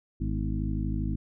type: harmonic tone with a mistuned harmonic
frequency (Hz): 52.5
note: G#1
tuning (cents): +19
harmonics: 1 / 2 / 3 / 4 / 5 / 6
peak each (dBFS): -30 / -33 / -35 / -36 / -37 / -38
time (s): 0.2-1.16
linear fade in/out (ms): 10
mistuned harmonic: 5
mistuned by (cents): -63
effects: none